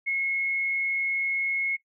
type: tone with frequency modulation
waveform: sine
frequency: 2174 Hz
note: C#7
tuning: 34 cents flat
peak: -24 dBFS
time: 0.06-1.77 s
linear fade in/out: 20 ms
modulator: 96.4 Hz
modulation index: 0.23
effects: noise-tail reverb RT60 0.1 s tail -18 dB re dry